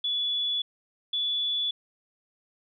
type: tone pair in turn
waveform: sine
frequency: 3425 / 3440 Hz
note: A7 / A7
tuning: -47 / -40 cents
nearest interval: unison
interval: 7 cents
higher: second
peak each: -25 dBFS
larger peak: neither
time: 0.04-0.62 / 1.13-1.71 s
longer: neither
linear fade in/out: 5 ms
effects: none